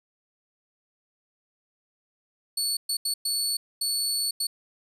25% pulse tone bursts at uneven times, 4435 Hz, C#8, in tune, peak -20 dBFS, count 6, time 2.57-2.77 / 2.89-2.97 / 3.05-3.14 / 3.25-3.57 / 3.81-4.31 / 4.4-4.47 s, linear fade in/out 5 ms, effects none

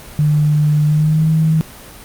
sine tone with pitch glide, 150 to 158.55 Hz, D3 to D#3, +37 to +33 cents, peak -10 dBFS, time 0.19-1.61 s, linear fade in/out 0 ms, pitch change +96 cents, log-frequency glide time 0.86-1.26 s, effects pink hiss -36 dBFS RMS until 2.04 s + Opus 24 kbps

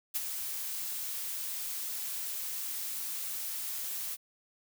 blue noise with ADSR envelope, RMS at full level -30 dBFS, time 0.14-4.17 s, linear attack 21 ms, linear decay 27 ms, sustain -7 dB, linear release 34 ms, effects none

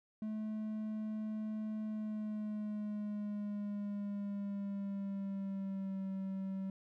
triangle tone with pitch glide, 215.7 to 192.17 Hz, A3 to G3, -34 to -34 cents, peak -35 dBFS, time 0.22-6.7 s, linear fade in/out 2 ms, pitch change -200 cents, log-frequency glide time 1.83-6.07 s, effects none

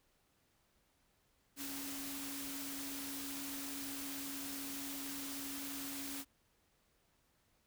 sine tone in noise, 277.2 Hz, C#4, in tune, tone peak -46 dBFS, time 1.56-6.25 s, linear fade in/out 50 ms, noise white, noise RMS -45 dBFS, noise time 1.56-6.25 s, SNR -4 dB, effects pink hiss -75 dBFS RMS until 7.66 s

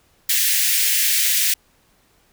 white high-pass noise, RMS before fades -18 dBFS, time 0.29-1.54 s, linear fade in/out 5 ms, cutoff 1700 Hz, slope 48 dB/octave, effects pink hiss -59 dBFS RMS until 2.32 s

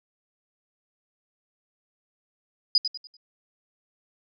sine tone with echo, 4950 Hz, D#8, 10 cents flat, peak -15 dBFS, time 2.75-2.78 s, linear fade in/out 2 ms, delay 97 ms, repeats 4, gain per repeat -9 dB, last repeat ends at 3.168 s, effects none

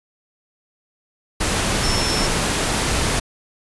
sine tone in noise, 5400 Hz, E8, 41 cents sharp, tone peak -24 dBFS, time 1.83-2.27 s, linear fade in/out 10 ms, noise pink, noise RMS -20 dBFS, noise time 1.4-3.2 s, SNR -7 dB, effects resampled to 24000 Hz

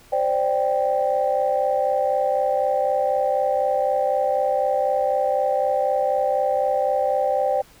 sine chord, C suspended second, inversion none, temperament equal, 523.3 / 587.3 / 784 Hz, C5 / D5 / G5, 0 / 0 / 0 cents, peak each -22 dBFS, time 0.12-7.62 s, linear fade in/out 10 ms, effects tanh soft clip ceiling -9 dBFS + pink hiss -51 dBFS RMS until 7.8 s

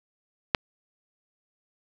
click, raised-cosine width 0.3 ms, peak -3 dBFS, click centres 0.548 s, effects none

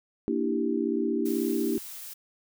sine chord, E half-diminished seventh, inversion second, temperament equal, 233.1 / 293.7 / 329.6 / 392 Hz, Bb3 / D4 / E4 / G4, 0 / 0 / 0 / 0 cents, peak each -30 dBFS, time 0.28-1.78 s, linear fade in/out 0 ms
blue noise, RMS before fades -41 dBFS, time 1.25-2.14 s, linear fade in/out 10 ms
effects none

